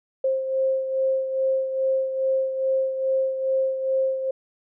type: beating tone pair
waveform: sine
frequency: 529 / 531.4 Hz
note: C5 / C5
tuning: +19 / +27 cents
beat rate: 2.4 Hz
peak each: -21 / -29 dBFS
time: 0.24-4.31 s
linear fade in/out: 5 ms
effects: none